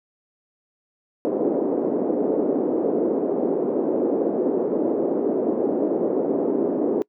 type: band-pass noise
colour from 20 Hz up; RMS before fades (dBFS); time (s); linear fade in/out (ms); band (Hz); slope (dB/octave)
white; -22; 1.25-7.02; 0; 270 to 460; 24
effects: noise-tail reverb RT60 0.1 s tail -25 dB re dry